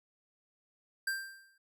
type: tone with exponential decay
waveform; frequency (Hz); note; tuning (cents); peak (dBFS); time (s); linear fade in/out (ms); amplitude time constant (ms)
square; 1580; G6; +13; -30; 1.07-1.58; 5; 110
effects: none